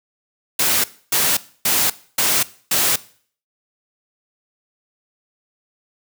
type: noise bursts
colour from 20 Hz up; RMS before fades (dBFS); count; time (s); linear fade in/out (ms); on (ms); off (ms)
white; -17; 5; 0.59-2.96; 5; 250; 280
effects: noise-tail reverb RT60 0.5 s tail -19 dB re dry + high-pass 100 Hz 12 dB/octave